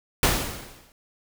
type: noise with exponential decay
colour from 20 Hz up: pink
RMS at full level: -18 dBFS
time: 0.23-0.92 s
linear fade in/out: 1 ms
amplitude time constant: 150 ms
effects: none